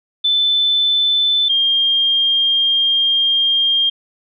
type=tone pair in turn; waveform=sine; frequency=3520 / 3210 Hz; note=A7 / G7; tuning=0 / +40 cents; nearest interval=major second; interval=160 cents; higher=first; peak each=-12 dBFS; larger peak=neither; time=0.24-1.49 / 1.49-3.9 s; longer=second; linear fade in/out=10 ms; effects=none